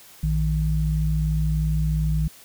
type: tone pair together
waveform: sine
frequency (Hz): 58.43 / 155.56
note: A#1 / D#3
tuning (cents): +5 / 0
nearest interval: octave + perfect fourth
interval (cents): 1695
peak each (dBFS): -22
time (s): 0.23-2.28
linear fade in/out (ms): 5
effects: white hiss -48 dBFS RMS until 2.44 s